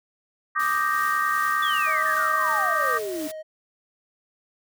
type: chord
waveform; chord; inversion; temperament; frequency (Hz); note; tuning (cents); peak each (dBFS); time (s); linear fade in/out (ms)
sine; Eb major seventh; third; equal; 1174.7 / 1244.5 / 1568 / 1864.7; D6 / Eb6 / G6 / Bb6; 0 / 0 / 0 / 0; -24 / -27 / -28 / -27; 0.55-2.99; 20
type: noise with tremolo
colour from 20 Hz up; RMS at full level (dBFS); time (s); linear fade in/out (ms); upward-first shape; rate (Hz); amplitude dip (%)
white; -38; 0.59-3.32; 10; sine; 2.7; 30
type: exponential sweep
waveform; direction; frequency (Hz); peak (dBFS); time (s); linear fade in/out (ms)
sine; down; 3520 to 287.5; -28; 1.62-3.28; 10
type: tone with vibrato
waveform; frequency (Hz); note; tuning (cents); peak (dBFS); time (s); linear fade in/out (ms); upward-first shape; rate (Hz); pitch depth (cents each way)
triangle; 628; D#5; +16; -31; 1.86-3.43; 20; sine; 6.4; 11
effects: none